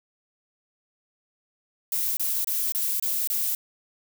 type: noise bursts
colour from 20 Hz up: violet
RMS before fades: -26 dBFS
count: 6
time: 1.92-3.55 s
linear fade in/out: 2 ms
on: 250 ms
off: 26 ms
effects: none